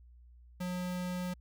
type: tone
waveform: square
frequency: 180.3 Hz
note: F#3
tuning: 45 cents flat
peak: -35 dBFS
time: 0.6-1.34 s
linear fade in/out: 10 ms
effects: added 60 Hz sine -54 dBFS peak until 1.4 s